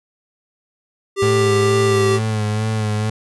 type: tone with pitch glide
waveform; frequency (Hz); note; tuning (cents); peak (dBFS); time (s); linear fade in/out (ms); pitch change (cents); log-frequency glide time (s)
square; 394.1 to 387.8; G4 to G4; +9 to -19; -15; 1.16-2.2; 50; -28; 1.86-2.08
type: tone with vibrato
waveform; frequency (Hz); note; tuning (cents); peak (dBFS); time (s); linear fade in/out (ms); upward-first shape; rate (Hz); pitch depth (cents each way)
35% pulse; 107.9; A2; -33; -16; 1.22-3.1; 5; sine; 2.2; 36
effects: resampled to 24000 Hz